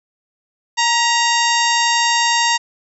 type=harmonic tone with a mistuned harmonic; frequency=931 Hz; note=A#5; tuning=2 cents flat; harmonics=1 / 2 / 3 / 4 / 5 / 6 / 7 / 8; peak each=-17 / -20 / -22 / -23 / -24 / -25 / -25 / -26 dBFS; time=0.77-2.58 s; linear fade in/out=20 ms; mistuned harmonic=2; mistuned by=+45 cents; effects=none